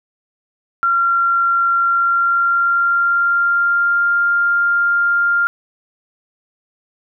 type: tone with pitch glide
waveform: sine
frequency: 1376 to 1398.4 Hz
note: F6 to F6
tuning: -26 to +2 cents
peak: -12 dBFS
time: 0.83-5.47 s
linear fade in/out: 0 ms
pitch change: +28 cents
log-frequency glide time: 1.77-4.11 s
effects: none